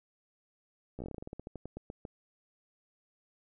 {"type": "slowing click train", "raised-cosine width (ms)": 2, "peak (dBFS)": -28, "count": 19, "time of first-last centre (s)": [0.99, 2.052], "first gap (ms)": 14, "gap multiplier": 1.15, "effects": []}